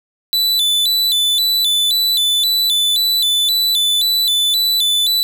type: tone with vibrato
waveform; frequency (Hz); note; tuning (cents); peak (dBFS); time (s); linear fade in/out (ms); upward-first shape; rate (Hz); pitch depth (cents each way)
45% pulse; 3729; A#7; 0; -12; 0.33-5.23; 0; square; 1.9; 110
effects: none